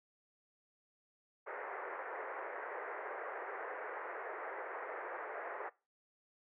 pink band-pass noise, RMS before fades -44 dBFS, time 1.46-5.7 s, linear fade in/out 20 ms, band 400 to 2000 Hz, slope 48 dB/octave, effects noise-tail reverb RT60 0.3 s tail -22 dB re dry

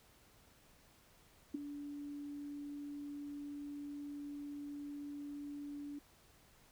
sine tone with ADSR envelope, 288.8 Hz, D4, 29 cents flat, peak -32 dBFS, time 1.54-5.99 s, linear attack 8 ms, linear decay 10 ms, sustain -11 dB, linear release 7 ms, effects pink hiss -66 dBFS RMS until 6.71 s

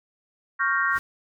sine chord, G half-diminished seventh, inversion second, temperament equal, 1108.7 / 1396.9 / 1568 / 1864.7 Hz, Db6 / F6 / G6 / Bb6, 0 / 0 / 0 / 0 cents, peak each -26 dBFS, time 0.59-0.99 s, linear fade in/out 20 ms
pink noise with exponential growth, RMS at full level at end -38 dBFS, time 0.83-0.99 s, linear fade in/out 0 ms, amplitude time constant 34 ms
effects none

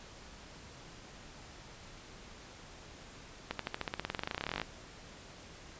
accelerating click train, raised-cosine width 0.3 ms, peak -18 dBFS, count 27, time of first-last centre 3.51-4.616 s, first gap 83 ms, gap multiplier 0.94, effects pink hiss -52 dBFS RMS until 5.79 s + resampled to 16000 Hz

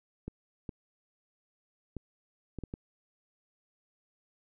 clicks, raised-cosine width 3 ms, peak -25 dBFS, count 6, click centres 0.28 / 0.692 / 1.967 / 2.587 / 2.637 / 2.739 s, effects none

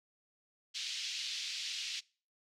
pink band-pass noise, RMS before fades -40 dBFS, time 0.74-2.01 s, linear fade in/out 20 ms, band 2800 to 5600 Hz, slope 24 dB/octave, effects noise-tail reverb RT60 0.4 s tail -24 dB re dry

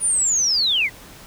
sine linear sweep, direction down, 9700 to 1888 Hz, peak -16 dBFS, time 0-0.9 s, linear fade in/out 50 ms, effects pink hiss -43 dBFS RMS until 1.26 s

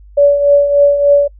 sine tone with tremolo, 572 Hz, D5, 46 cents flat, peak -3 dBFS, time 0.17-1.28 s, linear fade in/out 10 ms, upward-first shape triangle, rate 3.4 Hz, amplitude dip 65%, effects noise-tail reverb RT60 0.1 s tail -26 dB re dry + added 50 Hz sine -36 dBFS peak until 1.39 s

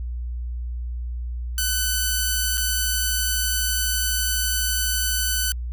5% pulse tone with dropouts, 1504 Hz, F#6, 28 cents sharp, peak -10 dBFS, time 1.58-5.52 s, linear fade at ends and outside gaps 1 ms, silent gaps 2.573-2.578 s, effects added 60 Hz sine -26 dBFS peak until 5.72 s

